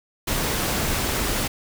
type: noise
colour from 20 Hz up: pink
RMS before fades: -24 dBFS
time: 0.27-1.48 s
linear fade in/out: 10 ms
effects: none